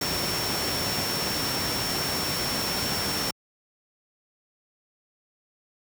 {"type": "tone in noise", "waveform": "sine", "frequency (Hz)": 5450, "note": "F8", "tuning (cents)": -43, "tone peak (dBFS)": -30, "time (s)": [0.01, 3.31], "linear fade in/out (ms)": 5, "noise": "pink", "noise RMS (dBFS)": -28, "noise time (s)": [0.01, 3.31], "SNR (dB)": -5, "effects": ["high-pass 100 Hz 12 dB/octave"]}